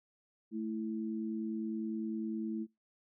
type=tone pair together; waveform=sine; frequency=219.8 / 329.6 Hz; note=A3 / E4; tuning=-2 / 0 cents; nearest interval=perfect fifth; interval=702 cents; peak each=-36 / -39 dBFS; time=0.51-2.67 s; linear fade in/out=50 ms; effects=noise-tail reverb RT60 0.2 s tail -26 dB re dry